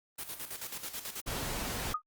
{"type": "noise with tremolo", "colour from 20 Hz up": "white", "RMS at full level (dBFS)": -39, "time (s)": [0.18, 1.21], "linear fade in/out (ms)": 10, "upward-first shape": "square", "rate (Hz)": 9.2, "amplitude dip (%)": 65}
{"type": "noise", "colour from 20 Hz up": "pink", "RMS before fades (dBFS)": -36, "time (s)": [1.26, 1.94], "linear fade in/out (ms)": 20}
{"type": "tone with exponential decay", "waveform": "sine", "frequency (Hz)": 1241, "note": "D#6", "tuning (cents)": -5, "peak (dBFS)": -25, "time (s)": [1.94, 2.02], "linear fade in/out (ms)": 5, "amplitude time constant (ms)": 17}
{"effects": ["Opus 32 kbps"]}